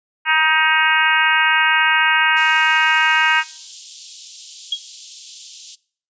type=harmonic tone; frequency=314.7 Hz; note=D#4; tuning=20 cents sharp; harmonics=3 / 4 / 5 / 6 / 7 / 8 / 9; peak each=-19 / -23 / -17 / -21 / -21 / -21 / -23 dBFS; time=0.25-3.44 s; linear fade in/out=50 ms
type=high-pass noise; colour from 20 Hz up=white; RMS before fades=-33 dBFS; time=2.36-5.76 s; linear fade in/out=20 ms; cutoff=3000 Hz; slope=48 dB/octave
type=tone with exponential decay; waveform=sine; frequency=3285 Hz; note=G#7; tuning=20 cents flat; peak=-14 dBFS; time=4.72-4.83 s; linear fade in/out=5 ms; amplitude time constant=22 ms
effects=noise-tail reverb RT60 0.5 s tail -22 dB re dry + resampled to 16000 Hz